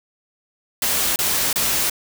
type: noise bursts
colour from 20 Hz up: white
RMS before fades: -20 dBFS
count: 3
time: 0.82-1.898 s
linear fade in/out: 2 ms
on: 340 ms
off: 29 ms
effects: none